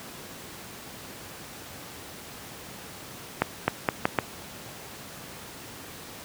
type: accelerating click train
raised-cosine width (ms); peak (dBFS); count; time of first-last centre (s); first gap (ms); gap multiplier
0.5; -5; 5; 3.42-4.188; 260; 0.8
effects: pink hiss -42 dBFS RMS until 6.24 s + high-pass 100 Hz 12 dB/octave